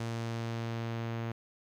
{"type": "tone with low-pass filter sweep", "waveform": "sawtooth", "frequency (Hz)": 115.2, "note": "A#2", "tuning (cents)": -20, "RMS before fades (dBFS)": -36, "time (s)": [0, 1.32], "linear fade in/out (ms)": 5, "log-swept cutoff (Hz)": [7700, 2700], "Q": 0.85, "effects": ["11-bit"]}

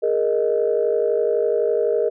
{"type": "chord", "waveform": "sine", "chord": "Ab suspended second", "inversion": "none", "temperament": "just", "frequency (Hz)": [415.3, 467.2, 623], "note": ["Ab4", "Bb4", "Eb5"], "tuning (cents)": [0, 4, 2], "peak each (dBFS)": [-21, -19, -23], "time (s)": [0.02, 2.1], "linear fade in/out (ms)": 20, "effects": ["tanh soft clip ceiling -8 dBFS"]}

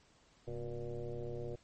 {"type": "tone with frequency modulation", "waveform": "sine", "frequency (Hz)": 246.9, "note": "B3", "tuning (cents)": 0, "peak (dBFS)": -38, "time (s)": [0.47, 1.56], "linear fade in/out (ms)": 10, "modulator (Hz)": 115, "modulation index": 2.7, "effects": ["pink hiss -67 dBFS RMS until 1.63 s", "MP3 32 kbps"]}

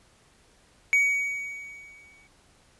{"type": "tone with exponential decay", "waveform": "triangle", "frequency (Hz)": 2254, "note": "C#7", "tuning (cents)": 28, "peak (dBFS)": -15, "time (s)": [0.93, 2.27], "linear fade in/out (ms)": 0, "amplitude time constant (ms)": 290, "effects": ["pink hiss -60 dBFS RMS until 2.79 s", "resampled to 24000 Hz"]}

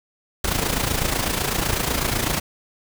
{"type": "noise with amplitude modulation", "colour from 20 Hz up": "pink", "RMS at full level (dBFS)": -20, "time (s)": [0.44, 2.4], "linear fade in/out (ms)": 5, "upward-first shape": "sine", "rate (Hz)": 28, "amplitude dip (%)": 65, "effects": []}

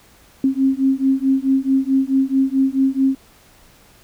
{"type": "beating tone pair", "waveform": "sine", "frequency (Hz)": [265.5, 270.1], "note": ["C4", "C#4"], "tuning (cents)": [25, -45], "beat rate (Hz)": 4.6, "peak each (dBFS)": -17, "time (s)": [0.44, 3.15], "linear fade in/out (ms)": 2, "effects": ["pink hiss -50 dBFS RMS until 4.03 s"]}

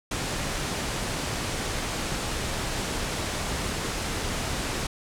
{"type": "low-pass noise", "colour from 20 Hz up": "pink", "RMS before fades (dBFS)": -30, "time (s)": [0.11, 4.87], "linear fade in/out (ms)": 5, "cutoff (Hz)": 9700, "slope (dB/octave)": 24, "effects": []}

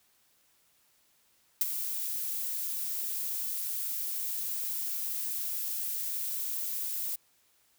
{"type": "noise with ADSR envelope", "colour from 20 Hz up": "violet", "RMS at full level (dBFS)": -23, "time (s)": [1.61, 7.16], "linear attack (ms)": 4, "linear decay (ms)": 22, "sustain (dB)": -11, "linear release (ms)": 9, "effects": ["white hiss -68 dBFS RMS until 7.78 s"]}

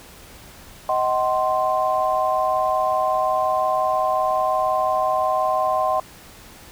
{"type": "chord", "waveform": "sine", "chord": "C diminished", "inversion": "first", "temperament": "just", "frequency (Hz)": [627.9, 753.5, 1046.5], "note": ["Eb5", "Gb5", "C6"], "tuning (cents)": [16, 31, 0], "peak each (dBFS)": -22, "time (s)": [0.89, 6], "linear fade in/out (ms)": 2, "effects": ["pink hiss -44 dBFS RMS until 6.71 s"]}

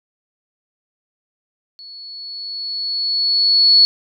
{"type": "tone with level ramp", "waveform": "sine", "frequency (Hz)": 4399, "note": "C#8", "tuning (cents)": -14, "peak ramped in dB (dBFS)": [-35, -6], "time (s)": [1.79, 3.85], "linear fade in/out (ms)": 0, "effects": []}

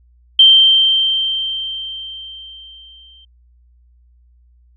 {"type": "tone with exponential decay", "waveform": "sine", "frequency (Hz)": 3136, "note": "G7", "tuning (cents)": 0, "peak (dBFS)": -3, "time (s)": [0.39, 3.25], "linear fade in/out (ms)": 5, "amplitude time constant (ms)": 620, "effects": ["added 60 Hz sine -48 dBFS peak until 4.76 s"]}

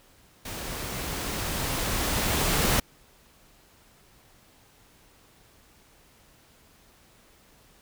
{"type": "noise with level ramp", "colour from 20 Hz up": "pink", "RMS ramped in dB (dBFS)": [-36, -23], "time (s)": [0.45, 2.8], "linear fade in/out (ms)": 5, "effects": ["pink hiss -58 dBFS RMS until 7.81 s"]}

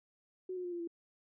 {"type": "tone with pitch steps", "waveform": "sine", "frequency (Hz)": [370, 361.8, 353.7, 345.8, 338.1], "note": ["F#4", "F#4", "F4", "F4", "E4"], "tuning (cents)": [0, -39, 22, -17, 44], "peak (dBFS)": -37, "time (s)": [0.49, 0.875], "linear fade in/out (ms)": 5, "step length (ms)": 77, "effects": []}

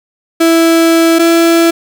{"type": "tone pair in turn", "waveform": "35% pulse", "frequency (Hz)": [330, 334], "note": ["E4", "E4"], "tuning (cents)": [2, 23], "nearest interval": "unison", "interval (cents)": 21, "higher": "second", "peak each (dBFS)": -4, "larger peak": "neither", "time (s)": [[0.4, 1.19], [1.19, 1.71]], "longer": "first", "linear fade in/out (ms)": 10, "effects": []}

